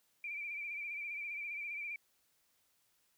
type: tone with vibrato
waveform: sine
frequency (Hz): 2349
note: D7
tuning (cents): 0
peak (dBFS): -39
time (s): 0.24-1.96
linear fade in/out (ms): 2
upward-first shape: sine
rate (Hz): 15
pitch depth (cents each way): 52
effects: white hiss -75 dBFS RMS until 3.17 s